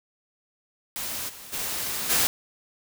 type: noise with level steps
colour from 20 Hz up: white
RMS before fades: -32 / -43 / -30 / -22 dBFS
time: 0.96-2.27 s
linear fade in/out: 0 ms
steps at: 1.28 / 1.52 / 2.09 s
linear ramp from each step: 20 ms
effects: none